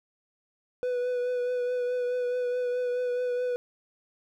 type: tone with vibrato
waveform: triangle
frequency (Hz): 494.5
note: B4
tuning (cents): +2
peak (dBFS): -24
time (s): 0.83-3.56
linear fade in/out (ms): 0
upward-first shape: triangle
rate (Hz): 4.7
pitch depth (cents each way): 24
effects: none